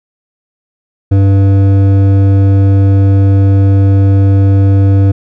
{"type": "tone with hard clipping", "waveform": "triangle", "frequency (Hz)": 98, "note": "G2", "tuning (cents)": 0, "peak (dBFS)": -6, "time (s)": [1.11, 5.12], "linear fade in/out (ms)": 10, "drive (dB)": 14, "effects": []}